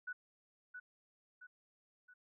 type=tone with echo; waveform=sine; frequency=1480 Hz; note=F#6; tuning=in tune; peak=-40 dBFS; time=0.07-0.13 s; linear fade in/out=10 ms; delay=670 ms; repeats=3; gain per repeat=-6 dB; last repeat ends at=2.14 s; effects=none